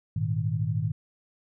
sine chord, Ab suspended second, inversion none, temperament just, 103.83 / 116.8 / 155.74 Hz, Ab2 / Bb2 / Eb3, 0 / +4 / +2 cents, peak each -29 dBFS, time 0.16-0.92 s, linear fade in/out 5 ms, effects none

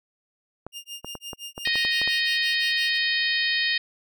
clicks, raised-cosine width 1 ms, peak -21 dBFS, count 10, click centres 0.666 / 1.046 / 1.153 / 1.332 / 1.579 / 1.674 / 1.756 / 1.85 / 2.016 / 2.076 s
sawtooth tone with tremolo, 2816 Hz, F7, 14 cents sharp, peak -30 dBFS, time 0.72-2.99 s, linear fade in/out 50 ms, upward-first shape sine, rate 5.8 Hz, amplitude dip 100%
harmonic tone, 622.3 Hz, D#5, in tune, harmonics 3 / 4 / 5 / 6 / 7 / 8, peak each -25 / -29 / -30 / -29 / -29 / -35 dBFS, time 1.65-3.78 s, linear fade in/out 5 ms
effects none

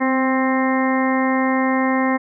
harmonic tone with a mistuned harmonic, 263 Hz, C4, 9 cents sharp, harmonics 1 / 2 / 3 / 4 / 5 / 6 / 7 / 8, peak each -18 / -24 / -25 / -24 / -33 / -37 / -26 / -29 dBFS, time 0-2.18 s, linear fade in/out 20 ms, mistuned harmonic 1, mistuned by -18 cents, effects none

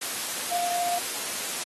sine tone in noise, 702 Hz, F5, 9 cents sharp, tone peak -26 dBFS, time 0.51-0.99 s, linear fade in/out 10 ms, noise white, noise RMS -31 dBFS, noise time 0.01-1.64 s, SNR +2 dB, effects high-pass 200 Hz 12 dB/octave + AAC 32 kbps

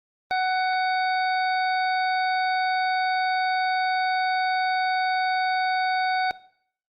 harmonic tone with a mistuned harmonic, 745 Hz, F#5, 12 cents sharp, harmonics 1 / 2 / 3 / 5 / 6, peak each -22 / -28 / -32 / -36 / -38 dBFS, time 0.31-6.31 s, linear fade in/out 0 ms, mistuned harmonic 6, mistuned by +40 cents, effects noise-tail reverb RT60 0.6 s tail -18 dB re dry + Opus 32 kbps

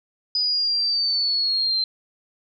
sine linear sweep, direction down, 4978 to 4108 Hz, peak -19 dBFS, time 0.35-1.84 s, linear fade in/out 2 ms, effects none

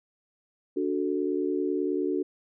sine chord, D major, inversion none, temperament equal with one note detuned, 291.5 / 370 / 440 Hz, D4 / F#4 / A4, -13 / 0 / 0 cents, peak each -29 / -28 / -32 dBFS, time 0.76-2.23 s, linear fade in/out 10 ms, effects none

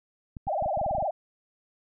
clicks, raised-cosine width 5 ms, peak -26 dBFS, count 11, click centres 0.368 / 0.47 / 0.624 / 0.66 / 0.774 / 0.814 / 0.863 / 0.911 / 0.95 / 0.983 / 1.025 s
sine tone with vibrato, 695 Hz, F5, 9 cents flat, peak -25 dBFS, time 0.47-1.11 s, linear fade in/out 10 ms, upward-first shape sine, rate 19 Hz, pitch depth 270 cents each way
effects none

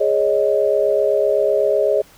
sine chord, Ab suspended fourth, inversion none, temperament equal, 415.3 / 554.4 / 622.3 Hz, Ab4 / Db5 / Eb5, 0 / 0 / 0 cents, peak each -18 dBFS, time 0-2.02 s, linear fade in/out 10 ms, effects pink hiss -48 dBFS RMS until 2.17 s

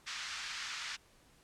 pink band-pass noise, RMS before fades -42 dBFS, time 0.06-0.97 s, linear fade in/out 20 ms, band 1300 to 6400 Hz, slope 24 dB/octave, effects pink hiss -65 dBFS RMS until 1.43 s + low-pass 11000 Hz 12 dB/octave

